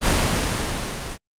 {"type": "noise with level ramp", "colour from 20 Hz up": "pink", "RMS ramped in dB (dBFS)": [-17, -31], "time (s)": [0.01, 1.18], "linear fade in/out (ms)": 50, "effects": ["low-pass 9000 Hz 12 dB/octave", "Opus 32 kbps"]}